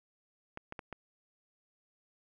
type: clicks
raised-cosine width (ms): 0.5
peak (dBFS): -26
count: 4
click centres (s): 0.574 / 0.724 / 0.792 / 0.927
effects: none